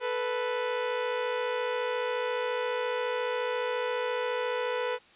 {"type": "tone pair together", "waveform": "sawtooth", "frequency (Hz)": [440, 494.4], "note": ["A4", "B4"], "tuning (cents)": [0, 2], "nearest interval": "major second", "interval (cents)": 202, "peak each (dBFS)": [-31, -25], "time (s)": [0, 4.99], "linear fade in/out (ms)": 50, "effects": ["white hiss -57 dBFS RMS until 5.15 s", "resampled to 8000 Hz"]}